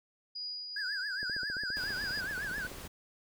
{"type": "tone with tremolo", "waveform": "sine", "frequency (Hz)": 4905, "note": "D#8", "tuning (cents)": -26, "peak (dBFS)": -36, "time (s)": [0.35, 2.21], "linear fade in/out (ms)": 10, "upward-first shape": "triangle", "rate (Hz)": 2.3, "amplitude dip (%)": 40}
{"type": "tone with vibrato", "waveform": "triangle", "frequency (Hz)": 1593, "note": "G6", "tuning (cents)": 27, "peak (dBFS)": -33, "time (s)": [0.76, 2.67], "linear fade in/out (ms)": 5, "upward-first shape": "triangle", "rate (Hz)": 7.3, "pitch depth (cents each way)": 170}
{"type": "click train", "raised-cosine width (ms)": 2, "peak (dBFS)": -33, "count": 25, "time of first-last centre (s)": [1.23, 2.852], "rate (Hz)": 14.8}
{"type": "noise", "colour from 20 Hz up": "pink", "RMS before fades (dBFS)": -46, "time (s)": [1.76, 2.88], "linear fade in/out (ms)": 10}
{"effects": []}